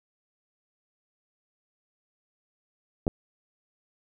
clicks, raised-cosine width 2 ms, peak -13 dBFS, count 2, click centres 3.068 / 3.079 s, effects none

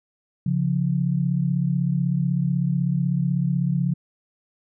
sine tone pair together, 138.82 / 174.9 Hz, C#3 / F3, +3 / +3 cents, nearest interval major third, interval 400 cents, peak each -22 dBFS, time 0.46-3.94 s, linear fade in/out 5 ms, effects none

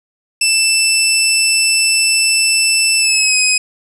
15% pulse tone with pitch glide, 2653 to 2522 Hz, E7 to D#7, +10 to +23 cents, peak -3 dBFS, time 0.41-3.58 s, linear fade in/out 5 ms, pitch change -87 cents, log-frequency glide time 2.98-3.37 s, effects resampled to 24000 Hz + 7-bit

